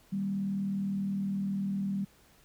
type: tone with frequency modulation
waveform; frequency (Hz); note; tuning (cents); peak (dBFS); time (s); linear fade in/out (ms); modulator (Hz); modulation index
sine; 196; G3; 0; -29; 0.12-2.05; 10; 39.8; 0.45
effects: pink hiss -62 dBFS RMS until 2.44 s